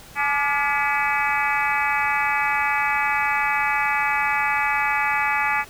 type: harmonic tone with a mistuned harmonic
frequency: 284.3 Hz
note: C#4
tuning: 44 cents sharp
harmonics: 3 / 4 / 5 / 6 / 7 / 8 / 9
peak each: -24 / -27 / -29 / -28 / -26 / -27 / -29 dBFS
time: 0.15-5.65 s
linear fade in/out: 50 ms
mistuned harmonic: 4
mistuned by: +70 cents
effects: pink hiss -44 dBFS RMS until 5.69 s